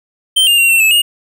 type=tone with pitch steps; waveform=square; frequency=3121 / 2809 / 2752 / 2706 / 2606 / 2852 Hz; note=G7 / F7 / F7 / E7 / E7 / F7; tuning=-8 / +9 / -26 / +45 / -20 / +36 cents; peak=-8 dBFS; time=0.36-1.02 s; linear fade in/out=10 ms; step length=110 ms; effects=none